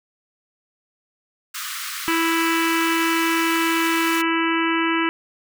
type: high-pass noise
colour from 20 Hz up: pink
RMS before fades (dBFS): -30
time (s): 1.54-4.22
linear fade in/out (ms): 10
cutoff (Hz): 1100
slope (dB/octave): 96
type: harmonic tone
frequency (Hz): 329.6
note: E4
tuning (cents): 0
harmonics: 1 / 3 / 4 / 5 / 6 / 7 / 8 / 9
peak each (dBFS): -21 / -26 / -27 / -28 / -29 / -29 / -30 / -31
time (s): 2.08-5.09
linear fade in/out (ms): 0
effects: none